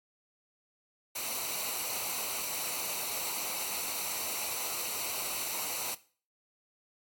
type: noise with comb filter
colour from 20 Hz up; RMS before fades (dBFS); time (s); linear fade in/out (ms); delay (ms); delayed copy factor
white; -35; 1.15-5.95; 10; 0.59; -0.65
effects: noise-tail reverb RT60 0.4 s tail -17 dB re dry + AAC 64 kbps